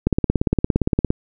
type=click train; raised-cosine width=3 ms; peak=-3 dBFS; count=19; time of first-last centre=0.07-1.104 s; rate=17.4 Hz; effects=none